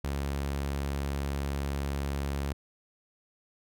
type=tone; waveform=sawtooth; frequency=70 Hz; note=C#2; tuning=18 cents sharp; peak=-26 dBFS; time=0.04-2.53 s; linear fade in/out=5 ms; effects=none